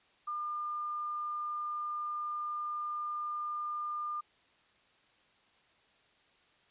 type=tone; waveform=sine; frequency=1204 Hz; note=D6; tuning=43 cents sharp; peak=-34 dBFS; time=0.27-4.21 s; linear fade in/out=10 ms; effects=white hiss -67 dBFS RMS until 6.7 s + resampled to 8000 Hz